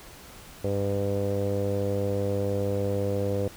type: tone with low-pass filter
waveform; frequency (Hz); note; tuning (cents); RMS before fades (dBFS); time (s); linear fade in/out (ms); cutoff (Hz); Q
sawtooth; 100; G2; +35; -27; 0.64-3.48; 5; 510; 5.8
effects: pink hiss -47 dBFS RMS until 3.56 s